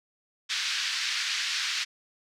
white band-pass noise, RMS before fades -30 dBFS, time 0.49-1.85 s, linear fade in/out 20 ms, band 1500 to 5200 Hz, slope 24 dB/octave, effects none

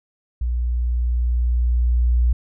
sine tone with level ramp, 60 Hz, B1, 49 cents flat, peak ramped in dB -19 to -13 dBFS, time 0.41-2.33 s, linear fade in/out 5 ms, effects none

